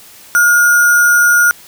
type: tone with sample-and-hold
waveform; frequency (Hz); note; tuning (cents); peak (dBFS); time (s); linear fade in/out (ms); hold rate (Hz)
sine; 1431; F6; +42; -6; 0.35-1.51; 0; 7350
effects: white hiss -39 dBFS RMS until 1.67 s